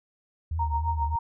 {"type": "tone with vibrato", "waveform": "sine", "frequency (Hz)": 77.78, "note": "D#2", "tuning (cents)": 0, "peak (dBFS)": -26, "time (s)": [0.51, 1.16], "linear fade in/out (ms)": 5, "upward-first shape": "triangle", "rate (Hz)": 3.3, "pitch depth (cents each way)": 110}
{"type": "tone with tremolo", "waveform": "sine", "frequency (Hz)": 929, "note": "A#5", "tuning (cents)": -6, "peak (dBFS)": -23, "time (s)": [0.59, 1.19], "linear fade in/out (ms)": 5, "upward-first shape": "triangle", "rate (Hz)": 7.4, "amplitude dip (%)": 100}
{"effects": []}